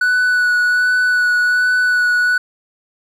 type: tone with vibrato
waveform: triangle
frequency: 1480 Hz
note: F#6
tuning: in tune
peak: -10 dBFS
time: 0.01-2.38 s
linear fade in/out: 5 ms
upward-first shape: sine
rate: 1.3 Hz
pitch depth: 15 cents each way
effects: none